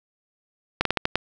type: slowing click train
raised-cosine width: 0.3 ms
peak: -4 dBFS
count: 6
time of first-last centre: 0.81-1.156 s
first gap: 43 ms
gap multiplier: 1.24
effects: none